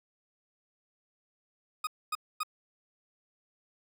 40% pulse tone bursts, 1244.5 Hz, D#6, in tune, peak -29 dBFS, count 3, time 1.84-2.433 s, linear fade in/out 5 ms, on 31 ms, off 250 ms, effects none

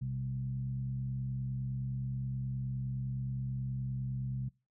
sine tone with frequency modulation, 128.2 Hz, C3, 35 cents flat, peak -33 dBFS, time 0.01-4.49 s, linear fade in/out 10 ms, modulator 69.6 Hz, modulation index 0.55, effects noise-tail reverb RT60 0.3 s tail -25 dB re dry + high-pass 60 Hz 12 dB/octave

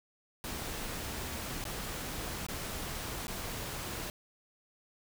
pink noise with dropouts, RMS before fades -39 dBFS, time 0.44-4.1 s, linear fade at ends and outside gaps 1 ms, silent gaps 1.641-1.652 / 2.466-2.485 / 3.27-3.28 s, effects none

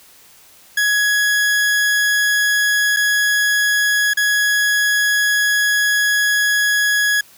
40% pulse tone with dropouts, 1673 Hz, G#6, 12 cents sharp, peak -13 dBFS, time 0.77-7.21 s, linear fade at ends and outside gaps 5 ms, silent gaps 2.964-2.968 / 4.136-4.171 s, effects white hiss -47 dBFS RMS until 7.37 s

